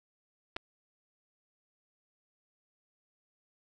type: clicks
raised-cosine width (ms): 0.3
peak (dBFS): -23 / -19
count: 2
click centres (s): 0.563 / 0.566
effects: none